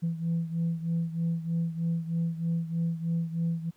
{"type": "beating tone pair", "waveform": "sine", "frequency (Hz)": [165.8, 169], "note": ["E3", "E3"], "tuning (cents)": [10, 43], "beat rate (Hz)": 3.2, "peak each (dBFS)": [-27, -31], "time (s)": [0.02, 3.71], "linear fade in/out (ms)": 20, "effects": ["tanh soft clip ceiling -22 dBFS", "pink hiss -66 dBFS RMS until 3.76 s"]}